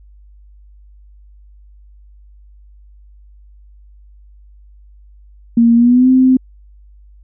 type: tone with pitch glide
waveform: sine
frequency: 233.1 to 258.6 Hz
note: A#3 to C4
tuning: 0 to -20 cents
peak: -6 dBFS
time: 5.57-6.37 s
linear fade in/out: 5 ms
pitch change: +180 cents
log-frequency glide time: 5.75-6.09 s
effects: added 50 Hz sine -40 dBFS peak until 7.23 s